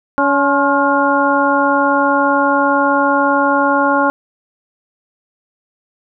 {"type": "harmonic tone with a mistuned harmonic", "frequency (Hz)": 282, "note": "C#4", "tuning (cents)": 30, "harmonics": [1, 2, 3, 4, 5], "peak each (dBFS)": [-17, -17, -17, -17, -17], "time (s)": [0.18, 4.1], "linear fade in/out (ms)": 0, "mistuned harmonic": 4, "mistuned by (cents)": -80, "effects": []}